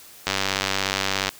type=click train; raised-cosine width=0.2 ms; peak=-4 dBFS; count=100; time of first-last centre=0.27-1.291 s; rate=97 Hz; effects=white hiss -46 dBFS RMS until 1.39 s